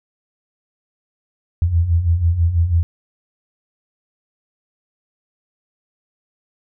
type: beating tone pair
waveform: sine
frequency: 80.4 / 86.5 Hz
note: E2 / F2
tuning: -43 / -16 cents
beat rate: 6.1 Hz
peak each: -20 / -14 dBFS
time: 1.62-2.83 s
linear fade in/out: 0 ms
effects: none